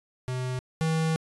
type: tone pair in turn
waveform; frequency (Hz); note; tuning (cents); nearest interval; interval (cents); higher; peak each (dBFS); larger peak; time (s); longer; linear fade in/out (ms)
square; 127.4 / 160.51; C3 / E3; -46 / -46; major third; 400; second; -29 / -24; second; 0.28-0.59 / 0.81-1.16; second; 0
effects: resampled to 24000 Hz